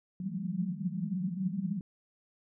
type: band-pass noise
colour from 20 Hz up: pink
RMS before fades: -34 dBFS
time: 0.2-1.81 s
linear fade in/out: 2 ms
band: 170 to 200 Hz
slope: 96 dB/octave
effects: none